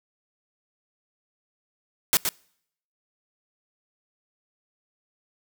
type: noise with echo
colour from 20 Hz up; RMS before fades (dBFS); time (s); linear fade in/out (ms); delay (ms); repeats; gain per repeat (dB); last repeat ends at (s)
white; -19; 2.13-2.17; 0; 120; 1; -6; 2.29
effects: noise-tail reverb RT60 0.7 s tail -26 dB re dry